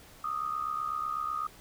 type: tone with amplitude modulation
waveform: sine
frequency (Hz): 1238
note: D#6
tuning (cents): -9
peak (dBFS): -27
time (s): 0.24-1.47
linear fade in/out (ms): 5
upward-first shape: sine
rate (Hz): 68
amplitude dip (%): 75
effects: pink hiss -54 dBFS RMS until 1.6 s